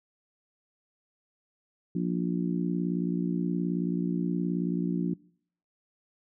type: harmonic tone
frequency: 58.8 Hz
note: A#1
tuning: 16 cents sharp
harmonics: 3 / 4 / 5 / 6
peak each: -28 / -34 / -32 / -37 dBFS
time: 1.95-5.14 s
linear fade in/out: 5 ms
effects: noise-tail reverb RT60 0.6 s tail -23 dB re dry